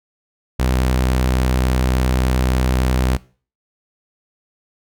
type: tone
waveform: sawtooth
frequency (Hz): 63.5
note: B1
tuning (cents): +49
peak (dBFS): -11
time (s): 0.59-3.17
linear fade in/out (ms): 10
effects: noise-tail reverb RT60 0.4 s tail -20 dB re dry